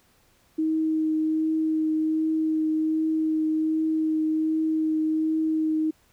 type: tone with vibrato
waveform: sine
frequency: 314.9 Hz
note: D#4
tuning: 21 cents sharp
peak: -21 dBFS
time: 0.58-5.91 s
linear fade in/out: 10 ms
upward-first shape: triangle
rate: 1.3 Hz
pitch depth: 13 cents each way
effects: pink hiss -62 dBFS RMS until 6.12 s